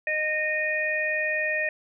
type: harmonic tone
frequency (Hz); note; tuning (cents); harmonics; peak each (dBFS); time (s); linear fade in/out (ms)
616; D#5; -17; 1 / 3 / 4; -30 / -26 / -29; 0.07-1.69; 2
effects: none